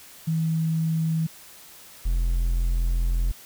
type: tone pair in turn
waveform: sine / triangle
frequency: 161.3 / 42.65 Hz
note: E3 / F1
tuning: -37 / -40 cents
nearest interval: octave + major seventh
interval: 2303 cents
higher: first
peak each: -21 / -18 dBFS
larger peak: second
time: 0.27-1.27 / 2.05-3.32 s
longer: second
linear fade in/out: 10 ms
effects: white hiss -47 dBFS RMS until 3.45 s